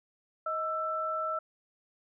sine tone pair together, 630 / 1328 Hz, D#5 / E6, +21 / +12 cents, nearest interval octave + minor second, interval 1291 cents, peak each -35 / -31 dBFS, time 0.46-1.39 s, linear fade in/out 5 ms, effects none

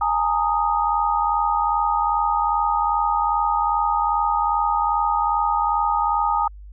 sine chord, Ab suspended second, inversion none, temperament equal with one note detuned, 830.6 / 913.1 / 1244.5 Hz, Ab5 / Bb5 / Eb6, 0 / -36 / 0 cents, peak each -22 dBFS, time 0.01-6.48 s, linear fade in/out 5 ms, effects added 50 Hz sine -37 dBFS peak until 6.72 s

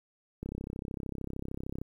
click train, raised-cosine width 3 ms, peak -24 dBFS, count 47, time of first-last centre 0.43-1.816 s, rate 33.2 Hz, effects 10-bit

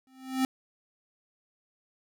square tone with exponential growth, 261.6 Hz, C4, in tune, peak -22 dBFS, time 0.07-0.45 s, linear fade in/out 1 ms, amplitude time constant 81 ms, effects none

